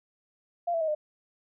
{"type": "tone with pitch steps", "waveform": "sine", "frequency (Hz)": [692, 662.3, 633.8, 606.6], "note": ["F5", "E5", "D#5", "D#5"], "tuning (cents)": [-16, 8, 32, -44], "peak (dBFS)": -25, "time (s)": [0.67, 0.95], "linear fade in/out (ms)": 10, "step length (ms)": 70, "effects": []}